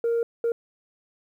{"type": "tone bursts at uneven times", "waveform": "sine", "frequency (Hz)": 465.6, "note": "A#4", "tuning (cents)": -2, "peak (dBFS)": -19, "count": 2, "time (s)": [[0.04, 0.23], [0.44, 0.52]], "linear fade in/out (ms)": 2, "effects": ["tanh soft clip ceiling -19 dBFS", "10-bit"]}